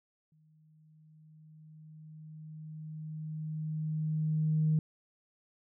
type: tone with exponential growth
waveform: sine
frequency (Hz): 155.56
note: D#3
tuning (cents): 0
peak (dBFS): -23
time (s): 0.32-4.79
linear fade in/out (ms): 2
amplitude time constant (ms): 970
effects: tanh soft clip ceiling -19 dBFS